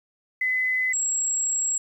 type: tone pair in turn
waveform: sine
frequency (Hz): 2022 / 7634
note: B6 / A#8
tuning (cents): +40 / +40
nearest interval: octave + major seventh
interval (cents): 2300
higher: second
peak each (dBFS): -21 / -22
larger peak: first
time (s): 0.41-0.93 / 0.93-1.78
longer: second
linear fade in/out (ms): 5
effects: 9-bit